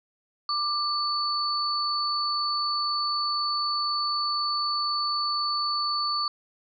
sine tone pair together, 1186 / 4478 Hz, D6 / C#8, +17 / +17 cents, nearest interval octave + major seventh, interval 2300 cents, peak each -27 / -27 dBFS, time 0.49-6.28 s, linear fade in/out 2 ms, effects none

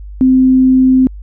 sine tone, 259.3 Hz, C4, 15 cents flat, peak -5 dBFS, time 0.21-1.07 s, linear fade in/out 0 ms, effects added 50 Hz sine -26 dBFS peak until 1.22 s

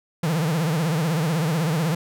45% pulse tone with vibrato, 160 Hz, D#3, 49 cents sharp, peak -20 dBFS, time 0.23-1.95 s, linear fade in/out 5 ms, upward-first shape triangle, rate 16 Hz, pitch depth 190 cents each way, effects none

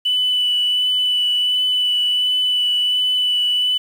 sine tone with vibrato, 2980 Hz, F#7, 12 cents sharp, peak -14 dBFS, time 0.05-3.78 s, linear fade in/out 10 ms, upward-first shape sine, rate 1.4 Hz, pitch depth 11 cents each way, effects tanh soft clip ceiling -10 dBFS + 7-bit

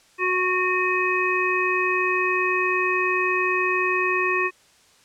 harmonic tone with a mistuned harmonic, 366.9 Hz, F#4, 15 cents flat, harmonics 1 / 3 / 5 / 7, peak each -25 / -25 / -26 / -24 dBFS, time 0.18-4.51 s, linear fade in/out 50 ms, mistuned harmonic 7, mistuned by -27 cents, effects white hiss -56 dBFS RMS until 5.04 s + low-pass 8000 Hz 12 dB/octave

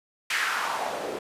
white noise with band-pass filter sweep, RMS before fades -29 dBFS, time 0.3-1.19 s, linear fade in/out 5 ms, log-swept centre 2100 to 380 Hz, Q 2.5, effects resampled to 32000 Hz

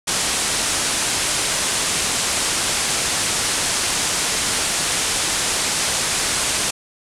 white low-pass noise, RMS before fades -21 dBFS, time 0.07-6.71 s, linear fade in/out 10 ms, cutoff 10000 Hz, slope 48 dB/octave, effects none

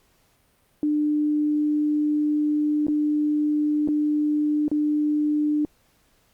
sine tone with dropouts, 299.1 Hz, D4, 32 cents sharp, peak -19 dBFS, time 0.83-5.65 s, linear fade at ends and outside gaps 1 ms, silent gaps 2.868-2.882 / 3.876-3.886 / 4.681-4.715 s, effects pink hiss -63 dBFS RMS until 6.33 s + Opus 48 kbps

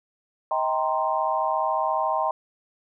sine chord, C minor seventh, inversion first, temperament equal with one note detuned, 632.8 / 784 / 932.3 / 1046.5 Hz, Eb5 / G5 / Bb5 / C6, +29 / 0 / 0 / 0 cents, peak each -27 dBFS, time 0.51-2.31 s, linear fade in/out 2 ms, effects none

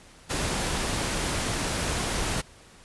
pink noise, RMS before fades -28 dBFS, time 0.29-2.42 s, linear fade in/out 20 ms, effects pink hiss -52 dBFS RMS until 2.84 s + resampled to 24000 Hz

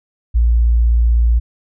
sine tone, 58 Hz, A#1, 8 cents flat, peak -9 dBFS, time 0.34-1.4 s, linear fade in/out 20 ms, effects none

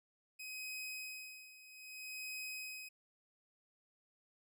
sawtooth tone with tremolo, 2525 Hz, D#7, 25 cents sharp, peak -39 dBFS, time 0.39-2.89 s, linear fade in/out 10 ms, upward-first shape sine, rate 0.62 Hz, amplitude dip 80%, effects none

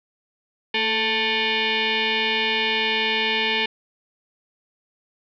sine tone with frequency modulation, 225.2 Hz, A3, 40 cents sharp, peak -19 dBFS, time 0.74-3.66 s, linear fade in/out 5 ms, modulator 663 Hz, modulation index 5, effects none

